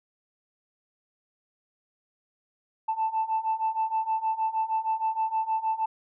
sine beating tone pair, 880 / 886.4 Hz, A5 / A5, 0 / +13 cents, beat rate 6.4 Hz, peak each -28 / -26 dBFS, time 2.88-5.86 s, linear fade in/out 10 ms, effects tanh soft clip ceiling -19 dBFS

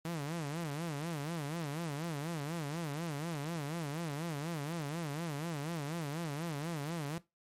sawtooth tone with vibrato, 155.56 Hz, D#3, in tune, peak -32 dBFS, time 0.05-7.18 s, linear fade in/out 2 ms, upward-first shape sine, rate 4.1 Hz, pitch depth 180 cents each way, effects noise-tail reverb RT60 0.2 s tail -17 dB re dry + MP3 64 kbps

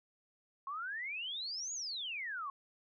sine exponential two-way sweep, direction up then down, 1067 to 6900 to 1067 Hz, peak -38 dBFS, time 0.67-2.5 s, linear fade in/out 2 ms, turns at 1.73 s, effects none

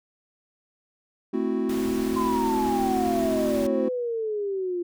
triangle chord, F# half-diminished seventh, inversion first, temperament equal, 220 / 261.6 / 329.6 / 370 Hz, A3 / C4 / E4 / F#4, 0 / 0 / 0 / 0 cents, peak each -27 / -26 / -28 / -26 dBFS, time 1.33-3.89 s, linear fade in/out 10 ms
pink noise, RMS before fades -38 dBFS, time 1.69-3.67 s, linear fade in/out 5 ms
sine exponential sweep, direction down, 1040 to 344.9 Hz, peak -25 dBFS, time 2.16-4.83 s, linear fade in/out 10 ms
effects none

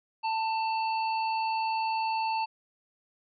harmonic tone, 890 Hz, A5, 20 cents sharp, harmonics 1 / 3 / 5, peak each -27 / -37 / -41 dBFS, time 0.23-2.46 s, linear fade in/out 20 ms, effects none

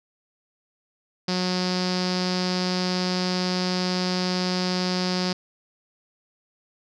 sawtooth tone with low-pass filter, 182.2 Hz, F#3, 26 cents flat, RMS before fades -25 dBFS, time 1.28-5.33 s, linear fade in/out 5 ms, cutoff 4900 Hz, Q 7.7, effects none

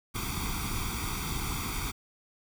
pink noise with comb filter, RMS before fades -33 dBFS, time 0.14-1.92 s, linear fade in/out 20 ms, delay 0.86 ms, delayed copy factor +0.95, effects none

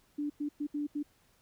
sine tone bursts at uneven times, 293.2 Hz, D4, 3 cents flat, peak -31 dBFS, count 5, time 0.18-0.3 / 0.4-0.49 / 0.6-0.67 / 0.74-0.87 / 0.95-1.03 s, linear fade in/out 10 ms, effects pink hiss -68 dBFS RMS until 1.41 s

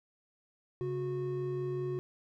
triangle tone pair together, 136.87 / 365.4 Hz, C#3 / F#4, -22 / -22 cents, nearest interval octave + perfect fourth, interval 1700 cents, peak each -35 / -32 dBFS, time 0.81-1.99 s, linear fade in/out 0 ms, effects none

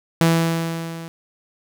sawtooth tone with level ramp, 165.3 Hz, E3, 5 cents sharp, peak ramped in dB -8 to -28 dBFS, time 0.21-1.08 s, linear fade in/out 0 ms, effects none

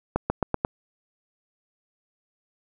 accelerating click train, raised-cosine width 1 ms, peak -8 dBFS, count 5, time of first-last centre 0.16-0.649 s, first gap 140 ms, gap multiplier 0.91, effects none

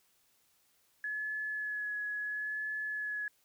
sine tone with vibrato, 1700 Hz, G#6, 40 cents sharp, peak -34 dBFS, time 1.04-3.28 s, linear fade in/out 2 ms, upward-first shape sine, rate 0.74 Hz, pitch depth 17 cents each way, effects white hiss -71 dBFS RMS until 3.44 s

